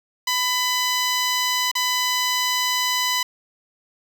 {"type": "tone with dropouts", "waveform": "10% pulse", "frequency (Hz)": 1000, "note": "B5", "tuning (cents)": 21, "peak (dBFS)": -11, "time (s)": [0.27, 3.23], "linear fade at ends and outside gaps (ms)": 5, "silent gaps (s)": [1.715, 1.752], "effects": []}